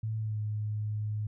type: tone with pitch glide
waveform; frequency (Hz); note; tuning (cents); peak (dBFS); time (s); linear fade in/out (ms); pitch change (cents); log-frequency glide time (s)
sine; 110 to 106.19; A2 to G#2; 0 to +39; -30; 0.03-1.27; 5; -61; 0.18-0.39
effects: none